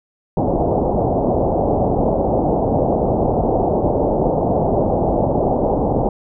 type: low-pass noise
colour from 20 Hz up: white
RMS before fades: -17 dBFS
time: 0.37-6.09 s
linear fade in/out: 2 ms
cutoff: 790 Hz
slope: 48 dB/octave
effects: none